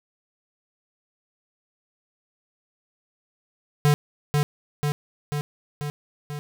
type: tone with echo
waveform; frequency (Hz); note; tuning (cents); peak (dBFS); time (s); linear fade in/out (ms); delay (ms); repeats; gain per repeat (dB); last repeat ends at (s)
square; 146.83; D3; 0; -16; 3.85-3.94; 0; 490; 5; -3; 6.39
effects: none